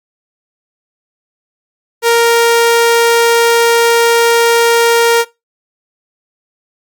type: tone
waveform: sawtooth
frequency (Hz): 466.2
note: A#4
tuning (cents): 0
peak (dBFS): -3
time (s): 2.02-5.25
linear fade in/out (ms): 50
effects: noise-tail reverb RT60 0.2 s tail -19 dB re dry + Opus 48 kbps